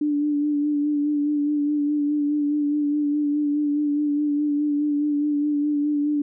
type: tone with vibrato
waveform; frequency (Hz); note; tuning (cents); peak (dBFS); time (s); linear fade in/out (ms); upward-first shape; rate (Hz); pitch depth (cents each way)
sine; 293.7; D4; 0; -19; 0.01-6.22; 5; sine; 4.8; 28
effects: none